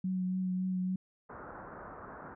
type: tone with vibrato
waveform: sine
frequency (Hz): 185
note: F#3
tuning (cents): 0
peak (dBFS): -30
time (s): 0.04-0.96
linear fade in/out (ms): 5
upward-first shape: triangle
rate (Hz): 3.6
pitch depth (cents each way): 20
type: low-pass noise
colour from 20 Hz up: white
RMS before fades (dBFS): -47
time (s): 1.29-2.35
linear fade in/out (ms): 10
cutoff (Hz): 1500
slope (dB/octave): 48
effects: none